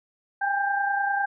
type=tone cluster; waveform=sine; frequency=798 / 828 / 1580 Hz; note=G5 / G#5 / G6; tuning=+31 / -5 / +13 cents; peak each=-25 / -32 / -26 dBFS; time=0.41-1.26 s; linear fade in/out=10 ms; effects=none